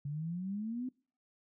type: exponential sweep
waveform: sine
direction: up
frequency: 140 to 260.5 Hz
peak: -35 dBFS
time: 0.05-0.89 s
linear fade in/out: 5 ms
effects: noise-tail reverb RT60 0.4 s tail -23 dB re dry